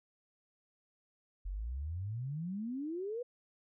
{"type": "exponential sweep", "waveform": "sine", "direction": "up", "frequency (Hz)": [43.42, 503], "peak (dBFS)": -36, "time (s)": [1.45, 3.23], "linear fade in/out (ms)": 10, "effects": []}